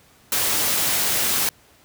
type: noise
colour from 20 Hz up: white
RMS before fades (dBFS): -21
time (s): 0.32-1.49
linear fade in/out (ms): 2
effects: pink hiss -54 dBFS RMS until 1.84 s + high-pass 60 Hz 12 dB/octave